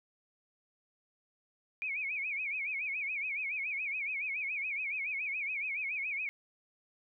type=tone with vibrato; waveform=sine; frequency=2349 Hz; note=D7; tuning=in tune; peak=-33 dBFS; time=1.82-6.29 s; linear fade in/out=0 ms; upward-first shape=sine; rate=7.1 Hz; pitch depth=150 cents each way; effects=none